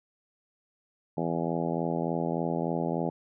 harmonic tone, 83.4 Hz, E2, 21 cents sharp, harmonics 2 / 3 / 4 / 5 / 6 / 7 / 8 / 9 / 10, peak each -32 / -34 / -35 / -36 / -37 / -37 / -38 / -39 / -39 dBFS, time 1.17-3.1 s, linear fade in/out 5 ms, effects none

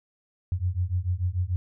sine beating tone pair, 87 / 93.8 Hz, F2 / F#2, -6 / +24 cents, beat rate 6.8 Hz, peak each -27 dBFS, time 0.52-1.56 s, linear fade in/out 0 ms, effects none

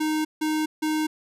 square tone bursts, 309.6 Hz, D#4, 9 cents flat, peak -23 dBFS, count 3, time 0-1.07 s, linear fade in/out 10 ms, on 250 ms, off 160 ms, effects resampled to 32000 Hz

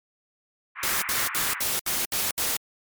white band-pass noise, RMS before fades -33 dBFS, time 0.75-1.63 s, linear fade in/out 50 ms, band 1000 to 2300 Hz, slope 48 dB/octave
white noise bursts, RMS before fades -26 dBFS, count 7, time 0.83-2.568 s, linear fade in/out 2 ms, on 190 ms, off 68 ms
effects MP3 96 kbps

